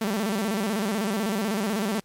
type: tone with vibrato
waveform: sawtooth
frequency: 208.7 Hz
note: G#3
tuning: 9 cents sharp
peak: -20 dBFS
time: 0.01-2 s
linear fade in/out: 5 ms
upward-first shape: square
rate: 16 Hz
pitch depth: 120 cents each way
effects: pink hiss -64 dBFS RMS until 2.04 s + MP3 64 kbps